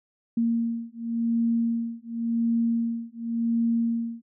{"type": "beating tone pair", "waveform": "sine", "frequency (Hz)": [231, 231.91], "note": ["A#3", "A#3"], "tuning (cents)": [-16, -9], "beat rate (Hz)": 0.91, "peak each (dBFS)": -26, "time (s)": [0.37, 4.22], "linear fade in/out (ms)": 5, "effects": []}